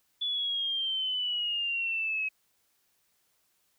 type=exponential sweep; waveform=sine; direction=down; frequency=3451 to 2550 Hz; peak=-28 dBFS; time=0.21-2.29 s; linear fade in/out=10 ms; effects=white hiss -72 dBFS RMS until 3.78 s